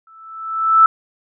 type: tone with exponential growth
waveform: sine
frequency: 1318.5 Hz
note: E6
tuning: in tune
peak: -4 dBFS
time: 0.07-0.86 s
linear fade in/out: 2 ms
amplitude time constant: 170 ms
effects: none

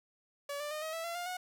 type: tone with pitch steps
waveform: sawtooth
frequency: 570 / 590.4 / 611.6 / 633.6 / 656.3 / 679.8 / 704.2 / 729.4 Hz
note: C#5 / D5 / D#5 / D#5 / E5 / F5 / F5 / F#5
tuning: +48 / +9 / -30 / +31 / -8 / -47 / +14 / -25 cents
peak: -33 dBFS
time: 0.49-1.37 s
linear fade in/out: 5 ms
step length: 110 ms
effects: none

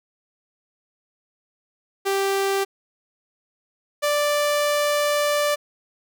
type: tone pair in turn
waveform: sawtooth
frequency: 392 / 587.3 Hz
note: G4 / D5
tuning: 0 / 0 cents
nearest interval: perfect fifth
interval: 700 cents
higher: second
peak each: -16 / -15 dBFS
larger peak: second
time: 2.05-2.65 / 4.02-5.56 s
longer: second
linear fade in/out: 20 ms
effects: none

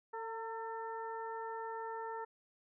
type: harmonic tone with a mistuned harmonic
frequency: 447.8 Hz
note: A4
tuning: 30 cents sharp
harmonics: 1 / 2 / 3 / 4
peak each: -44 / -42 / -49 / -52 dBFS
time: 0.13-2.25 s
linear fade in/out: 10 ms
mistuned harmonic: 2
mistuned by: +27 cents
effects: none

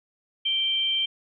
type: tone pair together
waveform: sine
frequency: 2349 / 3137 Hz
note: D7 / G7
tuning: 0 / +1 cents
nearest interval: perfect fourth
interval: 501 cents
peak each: -34 / -22 dBFS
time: 0.45-1.06 s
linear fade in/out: 10 ms
effects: none

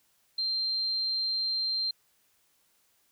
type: tone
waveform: sine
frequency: 4159 Hz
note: C8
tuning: 11 cents flat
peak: -27 dBFS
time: 0.38-1.91 s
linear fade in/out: 5 ms
effects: white hiss -69 dBFS RMS until 3.11 s

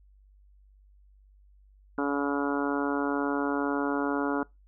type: harmonic tone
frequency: 142.1 Hz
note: C#3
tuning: 43 cents sharp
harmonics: 2 / 3 / 4 / 5 / 6 / 7 / 8 / 9 / 10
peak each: -28 / -33 / -37 / -38 / -38 / -38 / -40 / -39 / -36 dBFS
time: 1.98-4.43 s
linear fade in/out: 2 ms
effects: noise-tail reverb RT60 0.2 s tail -23 dB re dry + added 49 Hz sine -55 dBFS peak until 4.67 s

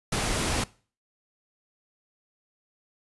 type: noise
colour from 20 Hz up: pink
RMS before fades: -27 dBFS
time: 0.12-0.64 s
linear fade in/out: 5 ms
effects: noise-tail reverb RT60 0.4 s tail -21 dB re dry + resampled to 24000 Hz

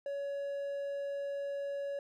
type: tone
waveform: triangle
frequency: 562 Hz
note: C#5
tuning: 24 cents sharp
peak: -33 dBFS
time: 0.06-1.99 s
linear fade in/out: 2 ms
effects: none

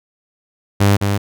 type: tone with echo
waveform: sawtooth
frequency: 100.4 Hz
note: G2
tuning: 42 cents sharp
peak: -6 dBFS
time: 0.8-0.97 s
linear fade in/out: 10 ms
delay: 210 ms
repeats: 1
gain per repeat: -5 dB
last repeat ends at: 1.18 s
effects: none

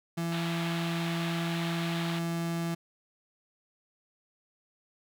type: tone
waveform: 35% pulse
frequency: 168 Hz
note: E3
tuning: 33 cents sharp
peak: -28 dBFS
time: 0.17-2.75 s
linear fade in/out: 10 ms
type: band-pass noise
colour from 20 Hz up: white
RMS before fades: -40 dBFS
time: 0.32-2.19 s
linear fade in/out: 2 ms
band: 660 to 4000 Hz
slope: 48 dB/octave
effects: none

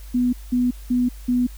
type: tone bursts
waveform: sine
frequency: 246.9 Hz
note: B3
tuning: in tune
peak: -16 dBFS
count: 4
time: 0.14-1.47 s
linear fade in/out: 10 ms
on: 190 ms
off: 190 ms
effects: added 50 Hz sine -35 dBFS peak until 1.57 s + white hiss -49 dBFS RMS until 1.57 s

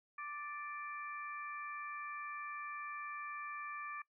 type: harmonic tone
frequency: 587.3 Hz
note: D5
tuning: in tune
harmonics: 2 / 3 / 4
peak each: -44 / -49 / -50 dBFS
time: 0.18-4.02 s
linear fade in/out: 5 ms
effects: noise-tail reverb RT60 0.1 s tail -21 dB re dry

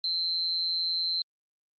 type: tone with amplitude modulation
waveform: sine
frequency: 4100 Hz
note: C8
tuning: 36 cents flat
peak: -23 dBFS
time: 0.04-1.22 s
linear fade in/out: 2 ms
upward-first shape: sine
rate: 171 Hz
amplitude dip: 70%
effects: Opus 32 kbps

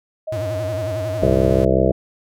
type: tone with pitch glide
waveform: sine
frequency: 629 to 632.6 Hz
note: D#5 to D#5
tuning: +19 to +29 cents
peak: -23 dBFS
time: 0.27-1.3 s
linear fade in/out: 10 ms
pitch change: +10 cents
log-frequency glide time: 0.6-0.83 s
type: tone with vibrato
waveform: square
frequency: 103.83 Hz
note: G#2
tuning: in tune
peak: -25 dBFS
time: 0.32-1.65 s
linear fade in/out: 5 ms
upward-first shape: sine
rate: 11 Hz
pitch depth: 210 cents each way
type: harmonic tone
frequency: 65.41 Hz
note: C2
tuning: in tune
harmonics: 1 / 2 / 3 / 5 / 6 / 7 / 8 / 9 / 10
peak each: -22 / -22 / -22 / -22 / -22 / -22 / -22 / -22 / -22 dBFS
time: 1.22-1.92 s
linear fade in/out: 5 ms
effects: none

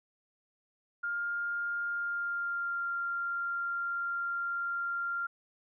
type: tone with pitch glide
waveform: sine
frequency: 1407 to 1389.2 Hz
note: F6 to F6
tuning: +12 to -10 cents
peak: -31 dBFS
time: 1.03-5.27 s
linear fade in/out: 10 ms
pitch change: -22 cents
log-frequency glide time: 1.88-2.87 s
effects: none

